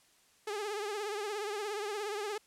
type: tone with vibrato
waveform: sawtooth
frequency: 415.3 Hz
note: G#4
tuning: in tune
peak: -31 dBFS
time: 0.47-2.38 s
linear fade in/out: 5 ms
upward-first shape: triangle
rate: 17 Hz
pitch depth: 98 cents each way
effects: white hiss -66 dBFS RMS until 2.46 s + low-pass 10000 Hz 12 dB/octave